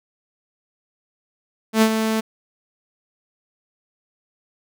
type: tone with ADSR envelope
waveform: sawtooth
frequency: 220.6 Hz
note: A3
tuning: 5 cents sharp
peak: -7 dBFS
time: 1.73-2.21 s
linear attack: 87 ms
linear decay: 70 ms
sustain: -8 dB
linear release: 13 ms
effects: none